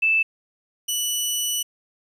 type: tone pair in turn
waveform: sine / 15% pulse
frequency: 2637 / 2960 Hz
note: E7 / F#7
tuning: 0 / 0 cents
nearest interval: major second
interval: 200 cents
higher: second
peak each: -16 / -15 dBFS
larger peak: second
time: 0.02-0.23 / 0.88-1.63 s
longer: second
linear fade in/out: 10 ms
effects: resampled to 32000 Hz + 9-bit